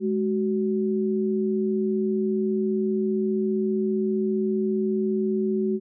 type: tone pair together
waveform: sine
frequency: 210.6 / 375.2 Hz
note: G#3 / F#4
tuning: +24 / +24 cents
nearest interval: minor seventh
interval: 1000 cents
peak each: -24 dBFS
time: 0-5.8 s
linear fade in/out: 50 ms
effects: none